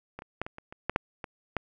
clicks, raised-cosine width 0.5 ms, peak -24 / -28 / -15 / -23 / -27 / -28 / -12 / -8 / -21 / -13 dBFS, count 10, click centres 0.19 / 0.221 / 0.416 / 0.465 / 0.584 / 0.725 / 0.896 / 0.961 / 1.242 / 1.567 s, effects none

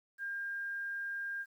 sine tone with quantisation, 1605 Hz, G6, 40 cents sharp, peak -36 dBFS, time 0.18-1.46 s, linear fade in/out 50 ms, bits 11, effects none

